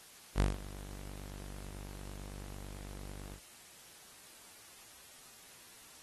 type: tone with ADSR envelope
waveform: sawtooth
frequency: 49 Hz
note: G1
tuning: in tune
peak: -21 dBFS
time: 0.35-3.4 s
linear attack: 51 ms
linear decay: 160 ms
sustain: -20 dB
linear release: 81 ms
effects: white hiss -56 dBFS RMS until 6.02 s + AAC 32 kbps